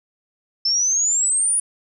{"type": "exponential sweep", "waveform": "sine", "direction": "up", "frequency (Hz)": [5274, 9830], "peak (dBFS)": -16, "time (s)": [0.65, 1.6], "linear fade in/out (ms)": 5, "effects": []}